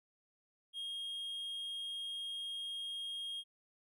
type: tone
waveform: triangle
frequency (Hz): 3248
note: G#7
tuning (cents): -39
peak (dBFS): -38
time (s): 0.73-3.44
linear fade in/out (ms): 50
effects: none